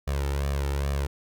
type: tone with flanger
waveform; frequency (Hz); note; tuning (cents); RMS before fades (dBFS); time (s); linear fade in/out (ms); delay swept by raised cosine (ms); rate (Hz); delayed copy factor
sawtooth; 70; C#2; +18; -27; 0.07-1.07; 10; 1.7 to 2.25; 2.4; +0.7
effects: none